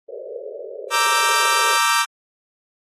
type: band-pass noise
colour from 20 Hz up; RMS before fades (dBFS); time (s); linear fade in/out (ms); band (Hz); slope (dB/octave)
pink; -33; 0.08-1.78; 20; 400 to 610; 96
type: chord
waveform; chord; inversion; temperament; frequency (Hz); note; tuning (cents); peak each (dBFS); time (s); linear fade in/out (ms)
sawtooth; E half-diminished seventh; second; equal; 932.3 / 1174.7 / 1318.5 / 1568; Bb5 / D6 / E6 / G6; 0 / 0 / 0 / 0; -18 / -16 / -18 / -19; 0.9-2.06; 50
effects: AAC 32 kbps